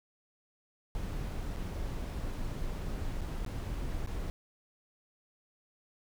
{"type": "noise with dropouts", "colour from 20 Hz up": "brown", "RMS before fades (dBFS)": -36, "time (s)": [0.95, 4.3], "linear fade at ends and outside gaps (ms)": 0, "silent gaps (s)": [[1.562, 1.568], [3.21, 3.216], [3.448, 3.463], [4.063, 4.073]], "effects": []}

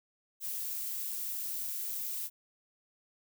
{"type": "noise", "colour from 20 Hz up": "violet", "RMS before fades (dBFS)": -37, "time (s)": [0.4, 2.3], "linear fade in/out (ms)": 50, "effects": []}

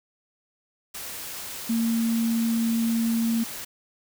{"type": "tone in noise", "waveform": "sine", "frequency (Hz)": 229.1, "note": "A#3", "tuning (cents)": -30, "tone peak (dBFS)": -21, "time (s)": [1.69, 3.44], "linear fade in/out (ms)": 10, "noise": "white", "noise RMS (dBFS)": -36, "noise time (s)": [0.94, 3.65], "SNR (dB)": 12, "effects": []}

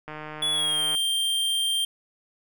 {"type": "click train", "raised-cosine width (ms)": 0.5, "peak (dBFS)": -22, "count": 134, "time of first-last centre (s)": [0.08, 0.949], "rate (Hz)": 153}
{"type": "tone with pitch glide", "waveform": "square", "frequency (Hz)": [3400, 3172], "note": ["G#7", "G7"], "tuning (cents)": [40, 20], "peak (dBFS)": -23, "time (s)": [0.42, 1.85], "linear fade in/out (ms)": 5, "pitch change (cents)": -120, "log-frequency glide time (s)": [0.52, 0.82]}
{"effects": []}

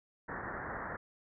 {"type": "low-pass noise", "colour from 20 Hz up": "white", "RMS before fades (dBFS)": -41, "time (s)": [0.28, 0.97], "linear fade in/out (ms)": 10, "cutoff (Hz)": 1900, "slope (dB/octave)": 96, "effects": []}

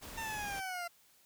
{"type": "noise", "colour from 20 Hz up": "pink", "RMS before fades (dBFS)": -47, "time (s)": [0.01, 0.61], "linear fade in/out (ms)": 20}
{"type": "linear sweep", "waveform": "20% pulse", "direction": "down", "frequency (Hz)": [910, 684], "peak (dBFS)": -33, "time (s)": [0.17, 0.88], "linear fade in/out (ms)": 10}
{"effects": ["white hiss -66 dBFS RMS until 1.25 s"]}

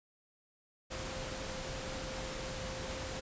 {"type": "tone in noise", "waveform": "sine", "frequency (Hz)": 523.3, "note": "C5", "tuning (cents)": 0, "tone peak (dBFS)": -45, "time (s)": [0.9, 3.21], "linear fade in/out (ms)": 20, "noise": "pink", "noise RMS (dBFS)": -41, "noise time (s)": [0.9, 3.21], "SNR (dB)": -7, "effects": ["resampled to 16000 Hz"]}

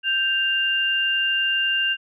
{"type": "tone pair together", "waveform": "sine", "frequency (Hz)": [1568, 2794], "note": ["G6", "F7"], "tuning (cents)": [0, 0], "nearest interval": "minor seventh", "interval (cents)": 1000, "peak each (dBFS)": [-24, -20], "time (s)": [0.03, 1.97], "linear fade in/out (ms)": 50, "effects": []}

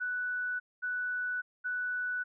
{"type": "tone bursts", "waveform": "sine", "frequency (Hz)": 1484, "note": "F#6", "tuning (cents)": 5, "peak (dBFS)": -31, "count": 3, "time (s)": [0, 2.24], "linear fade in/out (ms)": 20, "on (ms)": 600, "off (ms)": 220, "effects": []}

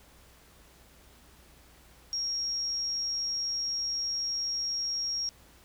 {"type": "tone", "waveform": "sine", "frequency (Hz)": 5588, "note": "F8", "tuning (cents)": 0, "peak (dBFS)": -29, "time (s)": [2.13, 5.29], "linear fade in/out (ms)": 0, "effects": ["added 60 Hz sine -60 dBFS peak until 5.64 s", "pink hiss -58 dBFS RMS until 5.64 s"]}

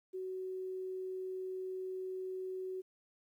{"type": "tone", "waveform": "sine", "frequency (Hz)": 373.9, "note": "F#4", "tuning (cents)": 18, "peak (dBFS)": -38, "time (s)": [0.13, 2.82], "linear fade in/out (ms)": 20, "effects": ["12-bit"]}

